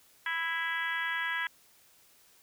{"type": "harmonic tone", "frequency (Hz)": 330, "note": "E4", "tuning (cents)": 2, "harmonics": [3, 4, 5, 6, 7, 8, 9, 10], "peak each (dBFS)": [-39, -42, -33, -35, -44, -47, -47, -43], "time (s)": [0.26, 1.47], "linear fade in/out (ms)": 2, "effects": ["white hiss -62 dBFS RMS until 2.42 s"]}